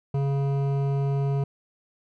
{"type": "tone with hard clipping", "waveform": "triangle", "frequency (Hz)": 138.9, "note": "C#3", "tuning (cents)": 4, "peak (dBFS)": -24, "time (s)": [0.14, 1.44], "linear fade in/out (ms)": 5, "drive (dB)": 16, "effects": []}